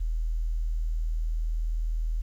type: tone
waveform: sine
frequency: 40.22 Hz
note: E1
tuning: 42 cents flat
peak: -25 dBFS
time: 0-2.22 s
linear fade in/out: 10 ms
effects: 10-bit